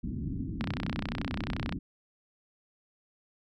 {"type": "low-pass noise", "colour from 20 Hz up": "white", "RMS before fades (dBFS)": -35, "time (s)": [0.03, 1.79], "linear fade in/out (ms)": 10, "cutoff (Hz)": 290, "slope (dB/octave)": 48}
{"type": "click train", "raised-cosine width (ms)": 0.3, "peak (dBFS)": -18, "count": 36, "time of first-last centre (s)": [0.61, 1.725], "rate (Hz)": 31.4}
{"effects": []}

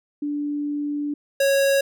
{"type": "tone pair in turn", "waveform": ["sine", "square"], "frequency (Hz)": [292, 551.2], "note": ["D4", "C#5"], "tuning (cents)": [-10, -10], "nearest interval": "major seventh", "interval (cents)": 1100, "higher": "second", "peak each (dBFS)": [-23, -17], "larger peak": "second", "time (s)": [[0.22, 1.14], [1.4, 1.81]], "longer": "first", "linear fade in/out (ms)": 5, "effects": []}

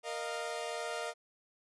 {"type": "chord", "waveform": "sawtooth", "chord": "Bb suspended fourth", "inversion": "none", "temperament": "equal with one note detuned", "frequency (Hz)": [466.2, 615.8, 698.5], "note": ["Bb4", "Eb5", "F5"], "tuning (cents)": [0, -18, 0], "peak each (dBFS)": [-37, -37, -37], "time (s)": [0.03, 1.14], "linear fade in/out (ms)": 50, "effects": ["resampled to 24000 Hz"]}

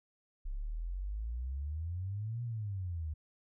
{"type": "exponential two-way sweep", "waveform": "sine", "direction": "up then down", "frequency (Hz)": [32.68, 121.3, 74.7], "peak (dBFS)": -35, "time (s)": [0.45, 3.14], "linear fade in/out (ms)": 10, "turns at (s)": 2.43, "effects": []}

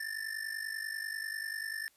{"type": "ring-modulated tone", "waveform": "square", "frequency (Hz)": 1777, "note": "A6", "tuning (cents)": 17, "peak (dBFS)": -34, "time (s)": [0, 1.88], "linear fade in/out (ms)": 0, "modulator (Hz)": 25.1, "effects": ["white hiss -68 dBFS RMS until 1.96 s", "resampled to 32000 Hz"]}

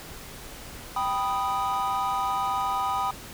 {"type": "chord", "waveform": "triangle", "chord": "G augmented", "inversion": "none", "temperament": "equal", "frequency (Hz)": [784, 987.8, 1244.5], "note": ["G5", "B5", "D#6"], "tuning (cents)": [0, 0, 0], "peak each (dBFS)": -27, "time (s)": [0.96, 3.11], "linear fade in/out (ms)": 5, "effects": ["pink hiss -42 dBFS RMS until 3.33 s"]}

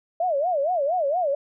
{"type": "tone with vibrato", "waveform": "sine", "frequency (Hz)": 637, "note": "D#5", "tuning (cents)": 41, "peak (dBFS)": -20, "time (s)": [0.2, 1.35], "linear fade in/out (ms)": 5, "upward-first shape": "sine", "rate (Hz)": 4.3, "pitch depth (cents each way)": 260, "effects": []}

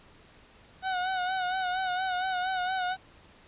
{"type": "tone with vibrato", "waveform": "30% pulse", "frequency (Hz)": 740, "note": "F#5", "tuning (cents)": 0, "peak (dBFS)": -25, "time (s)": [0.82, 2.97], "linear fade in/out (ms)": 50, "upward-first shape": "sine", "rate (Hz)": 4.3, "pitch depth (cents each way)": 50, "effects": ["pink hiss -56 dBFS RMS until 3.47 s", "resampled to 8000 Hz"]}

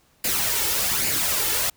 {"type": "noise with flanger", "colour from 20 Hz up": "white", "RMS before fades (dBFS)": -23, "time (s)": [0.24, 1.7], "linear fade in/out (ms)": 5, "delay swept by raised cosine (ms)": [0.42, 2.32], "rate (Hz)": 1.2, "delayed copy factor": 0.55, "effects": ["pink hiss -61 dBFS RMS until 1.76 s"]}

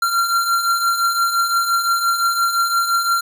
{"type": "beating tone pair", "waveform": "square", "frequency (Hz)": [1371, 1376.8], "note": ["F6", "F6"], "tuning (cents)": [-32, -25], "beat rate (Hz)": 5.8, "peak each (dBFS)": [-24, -17], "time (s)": [0.02, 3.21], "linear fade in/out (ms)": 5, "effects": []}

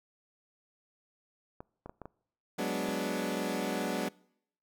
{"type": "clicks", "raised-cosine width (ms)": 1, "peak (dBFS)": -29, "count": 6, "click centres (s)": [1.605, 1.86, 1.895, 2.017, 2.056, 2.888]}
{"type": "chord", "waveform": "20% pulse", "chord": "G# half-diminished seventh", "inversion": "third", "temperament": "equal", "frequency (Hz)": [185, 207.7, 246.9, 293.7], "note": ["F#3", "G#3", "B3", "D4"], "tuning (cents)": [0, 0, 0, 0], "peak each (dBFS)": -32, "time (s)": [2.58, 4.09], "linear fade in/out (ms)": 10}
{"effects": ["noise-tail reverb RT60 0.7 s tail -24 dB re dry"]}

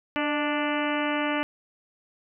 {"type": "harmonic tone with a mistuned harmonic", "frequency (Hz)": 293.7, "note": "D4", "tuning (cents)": 0, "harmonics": [1, 2, 3, 4, 5, 6, 7, 8, 9, 10], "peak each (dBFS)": [-28, -31, -33, -34, -35, -36, -36, -37, -38, -38], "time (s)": [0.16, 1.43], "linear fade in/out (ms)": 0, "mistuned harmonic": 2, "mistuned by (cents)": 39, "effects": []}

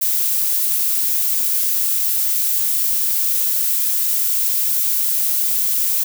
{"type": "noise", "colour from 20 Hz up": "violet", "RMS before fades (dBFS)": -18, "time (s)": [0.01, 6.04], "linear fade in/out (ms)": 10, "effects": []}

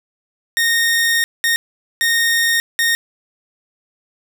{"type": "tone bursts at uneven times", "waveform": "sawtooth", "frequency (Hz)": 1849, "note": "A#6", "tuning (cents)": -15, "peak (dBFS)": -10, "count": 4, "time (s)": [[0.57, 1.24], [1.44, 1.56], [2.01, 2.6], [2.79, 2.95]], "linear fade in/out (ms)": 0, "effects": []}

